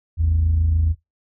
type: tone pair together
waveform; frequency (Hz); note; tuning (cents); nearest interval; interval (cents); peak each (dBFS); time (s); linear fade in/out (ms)
sine; 54.26 / 81.3; A1 / E2; -23 / -23; perfect fifth; 700; -22 / -14; 0.17-0.95; 50
effects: noise-tail reverb RT60 0.2 s tail -25 dB re dry + tanh soft clip ceiling -11 dBFS